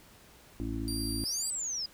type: harmonic tone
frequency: 55 Hz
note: A1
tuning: in tune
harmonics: 1 / 2 / 4 / 5 / 6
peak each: -37 / -39 / -42 / -37 / -40 dBFS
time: 0.6-1.24 s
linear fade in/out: 0 ms
type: tone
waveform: 25% pulse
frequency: 4724 Hz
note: D8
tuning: 9 cents sharp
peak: -31 dBFS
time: 0.88-1.5 s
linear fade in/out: 0 ms
type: linear two-way sweep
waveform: sine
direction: up then down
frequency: 4855 to 8200 to 4855 Hz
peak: -32 dBFS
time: 1.25-1.86 s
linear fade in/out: 5 ms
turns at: 1.5 s
effects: pink hiss -57 dBFS RMS until 1.93 s